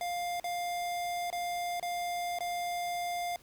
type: tone with dropouts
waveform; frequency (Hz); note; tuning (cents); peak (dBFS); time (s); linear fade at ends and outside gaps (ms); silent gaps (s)
square; 702; F5; +9; -33; 0.01-3.36; 1; 0.399-0.442 / 1.302-1.327 / 1.798-1.827 / 2.387-2.406
effects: pink hiss -60 dBFS RMS until 3.42 s